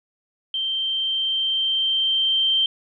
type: tone with level ramp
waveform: sine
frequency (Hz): 3136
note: G7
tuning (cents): 0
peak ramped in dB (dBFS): -22 to -16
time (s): 0.54-2.66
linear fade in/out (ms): 2
effects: none